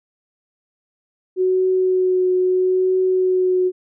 sine tone with vibrato, 370 Hz, F#4, in tune, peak -14 dBFS, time 1.36-3.72 s, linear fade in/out 50 ms, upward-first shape triangle, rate 0.77 Hz, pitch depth 16 cents each way, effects none

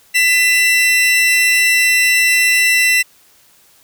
40% pulse tone pair together, 1997 / 2701 Hz, B6 / E7, +19 / +42 cents, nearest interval perfect fourth, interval 523 cents, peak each -12 dBFS, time 0.14-3.03 s, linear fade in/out 20 ms, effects white hiss -50 dBFS RMS until 3.83 s

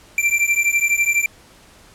square beating tone pair, 2349 / 2361 Hz, D7 / D7, 0 / +9 cents, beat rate 12 Hz, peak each -19 dBFS, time 0.18-1.26 s, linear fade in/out 2 ms, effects pink hiss -48 dBFS RMS until 1.94 s + low-pass 11000 Hz 12 dB/octave

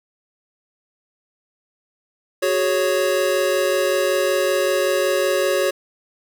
square chord, F# suspended second, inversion none, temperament equal, 370 / 415.3 / 554.4 Hz, F#4 / G#4 / C#5, 0 / 0 / 0 cents, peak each -23 / -25 / -20 dBFS, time 2.42-5.71 s, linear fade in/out 10 ms, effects none

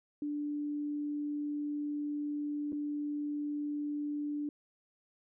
sine tone with dropouts, 293.7 Hz, D4, in tune, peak -33 dBFS, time 0.22-4.49 s, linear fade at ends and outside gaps 2 ms, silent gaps 2.722-2.728 s, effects none

